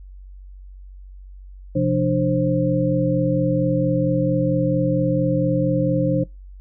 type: tone cluster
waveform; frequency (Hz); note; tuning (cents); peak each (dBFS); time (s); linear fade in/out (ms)
sine; 129.6 / 174 / 298.9 / 528; C3 / F3 / D4 / C5; -16 / -6 / +31 / +16; -22; 1.75-6.24; 10
effects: noise-tail reverb RT60 0.2 s tail -23 dB re dry + added 47 Hz sine -37 dBFS peak until 6.6 s